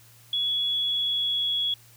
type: tone with pitch glide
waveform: sine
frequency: 3374 to 3353 Hz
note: G#7 to G#7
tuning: +27 to +16 cents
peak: -23 dBFS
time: 0.33-1.74 s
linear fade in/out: 2 ms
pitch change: -11 cents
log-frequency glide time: 0.81-1.55 s
effects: added 116 Hz sine -55 dBFS peak until 1.96 s + white hiss -55 dBFS RMS until 1.96 s